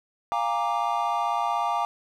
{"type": "chord", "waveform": "triangle", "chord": "Bb dominant seventh", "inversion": "second", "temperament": "equal with one note detuned", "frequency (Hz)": [698.5, 816.3, 932.3, 1174.7], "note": ["F5", "Ab5", "Bb5", "D6"], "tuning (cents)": [0, -30, 0, 0], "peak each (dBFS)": -27, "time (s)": [0.32, 1.85], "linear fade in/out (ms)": 0, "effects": []}